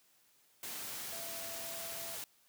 sine tone in noise, 669 Hz, E5, 25 cents sharp, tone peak -49 dBFS, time 1.12-2.15 s, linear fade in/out 2 ms, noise white, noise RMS -43 dBFS, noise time 0.63-2.24 s, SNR -9 dB, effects white hiss -69 dBFS RMS until 2.48 s + high-pass 80 Hz 12 dB/octave

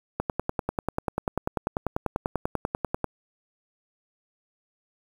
click train, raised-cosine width 1 ms, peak -11 dBFS, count 30, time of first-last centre 0.2-3.043 s, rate 10.2 Hz, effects 7-bit

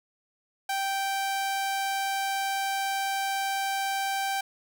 sawtooth tone, 782 Hz, G5, 4 cents flat, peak -23 dBFS, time 0.69-4.41 s, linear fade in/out 5 ms, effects none

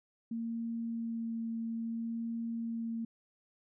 sine tone with vibrato, 229.1 Hz, A#3, 30 cents flat, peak -34 dBFS, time 0.31-3.05 s, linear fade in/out 5 ms, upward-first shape sine, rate 0.6 Hz, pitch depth 10 cents each way, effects none

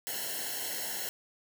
white noise with comb filter, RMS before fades -36 dBFS, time 0.07-1.09 s, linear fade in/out 0 ms, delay 0.83 ms, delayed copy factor -1, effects none

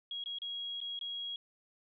sine tone with dropouts, 3300 Hz, G#7, 12 cents flat, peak -37 dBFS, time 0.11-1.36 s, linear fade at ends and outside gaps 2 ms, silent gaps 0.239-0.259 / 0.386-0.418 / 0.804-0.813 / 0.991-1.011 s, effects none

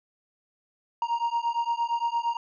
triangle beating tone pair, 932.3 / 941 Hz, A#5 / A#5, 0 / +16 cents, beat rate 8.7 Hz, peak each -26 dBFS, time 1.02-2.37 s, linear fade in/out 2 ms, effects resampled to 16000 Hz

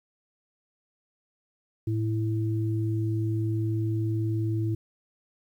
sine tone pair together, 110 / 329.6 Hz, A2 / E4, 0 / 0 cents, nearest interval octave + perfect fifth, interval 1900 cents, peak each -25 / -31 dBFS, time 1.87-4.75 s, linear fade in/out 5 ms, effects 10-bit

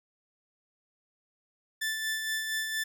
sawtooth tone with tremolo, 1760 Hz, A6, in tune, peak -25 dBFS, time 1.81-2.84 s, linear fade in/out 10 ms, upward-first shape sine, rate 4.3 Hz, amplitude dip 40%, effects none

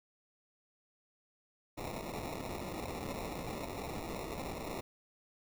white noise with sample-and-hold, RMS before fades -41 dBFS, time 1.77-4.81 s, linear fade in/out 10 ms, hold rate 1575 Hz, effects none

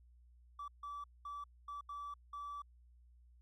triangle tone bursts at uneven times, 1155 Hz, D6, 29 cents flat, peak -40 dBFS, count 6, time 0.59-0.68 / 0.83-1.04 / 1.25-1.44 / 1.68-1.81 / 1.89-2.14 / 2.33-2.62 s, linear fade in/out 5 ms, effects tanh soft clip ceiling -39 dBFS + added 60 Hz sine -61 dBFS peak until 3.41 s

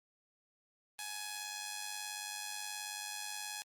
5% pulse tone with amplitude modulation, 840 Hz, G#5, 19 cents sharp, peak -26 dBFS, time 0.99-3.62 s, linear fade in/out 0 ms, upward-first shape sine, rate 98.6 Hz, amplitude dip 55%, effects Opus 24 kbps

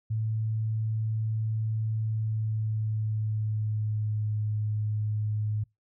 sine tone with pitch glide, 110 to 106.5 Hz, A2 to G#2, 0 to +44 cents, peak -26 dBFS, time 0.1-5.64 s, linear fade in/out 10 ms, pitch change -56 cents, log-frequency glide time 1.99-4.36 s, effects noise-tail reverb RT60 0.2 s tail -25 dB re dry

